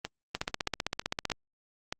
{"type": "two click trains", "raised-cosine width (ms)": 0.2, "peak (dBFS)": [-15, -12], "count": [4, 16], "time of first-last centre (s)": [[0.05, 1.925], [0.35, 1.318]], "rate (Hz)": [1.6, 15.5], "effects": ["Opus 32 kbps"]}